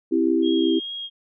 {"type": "chord", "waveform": "sine", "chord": "C major", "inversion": "none", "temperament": "equal", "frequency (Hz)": [261.6, 329.6, 392], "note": ["C4", "E4", "G4"], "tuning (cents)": [0, 0, 0], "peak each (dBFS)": [-23, -19, -24], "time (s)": [0.11, 0.8], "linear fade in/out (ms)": 20}
{"type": "tone with vibrato", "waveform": "sine", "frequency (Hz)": 3255, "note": "G#7", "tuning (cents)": -36, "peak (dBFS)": -29, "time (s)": [0.42, 1.1], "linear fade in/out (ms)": 50, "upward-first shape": "triangle", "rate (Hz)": 2.4, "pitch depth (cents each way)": 16}
{"effects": []}